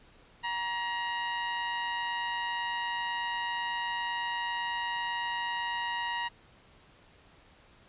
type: tone with amplitude modulation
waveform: 20% pulse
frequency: 948 Hz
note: A#5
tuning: 29 cents sharp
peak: -24 dBFS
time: 0.43-6.29 s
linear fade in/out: 20 ms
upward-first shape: sine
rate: 182 Hz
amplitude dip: 40%
effects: pink hiss -59 dBFS RMS until 7.88 s + resampled to 8000 Hz